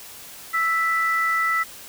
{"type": "tone pair together", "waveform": "sine", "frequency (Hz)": [1318.5, 1975.5], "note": ["E6", "B6"], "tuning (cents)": [0, 0], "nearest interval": "perfect fifth", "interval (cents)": 700, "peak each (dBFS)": -21, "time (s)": [0.53, 1.64], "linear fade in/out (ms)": 20, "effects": ["tanh soft clip ceiling -11 dBFS", "white hiss -41 dBFS RMS until 1.88 s"]}